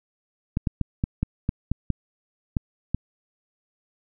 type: clicks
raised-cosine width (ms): 5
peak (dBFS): -10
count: 10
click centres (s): 0.571 / 0.672 / 0.813 / 1.039 / 1.23 / 1.491 / 1.716 / 1.903 / 2.568 / 2.946
effects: none